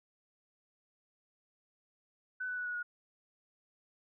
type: tone with pitch steps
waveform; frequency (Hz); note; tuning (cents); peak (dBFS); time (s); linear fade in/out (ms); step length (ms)
sine; 1505 / 1490.3 / 1475.7 / 1461.3 / 1447; F#6 / F#6 / F#6 / F#6 / F#6; +29 / +12 / -5 / -22 / -39; -35; 2.4-2.83; 10; 86
effects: none